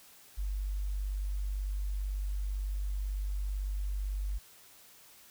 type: tone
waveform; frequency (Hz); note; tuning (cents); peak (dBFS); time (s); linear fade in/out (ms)
sine; 49; G1; 0; -31; 0.37-4.39; 20
effects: white hiss -57 dBFS RMS until 5.3 s